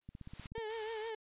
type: noise with exponential growth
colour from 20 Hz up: white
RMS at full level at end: -46 dBFS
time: 0.01-0.47 s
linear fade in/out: 5 ms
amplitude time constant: 100 ms
type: click train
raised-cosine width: 5 ms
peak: -35 dBFS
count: 9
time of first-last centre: 0.09-0.581 s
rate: 16.3 Hz
type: tone with vibrato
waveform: 35% pulse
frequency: 441.6 Hz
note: A4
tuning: 6 cents sharp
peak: -37 dBFS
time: 0.55-1.15 s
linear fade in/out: 5 ms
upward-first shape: triangle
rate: 6.2 Hz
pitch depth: 82 cents each way
type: band-stop noise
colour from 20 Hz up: white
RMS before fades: -50 dBFS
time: 0.7-1.1 s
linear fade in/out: 0 ms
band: 100 to 800 Hz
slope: 96 dB/octave
effects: resampled to 8000 Hz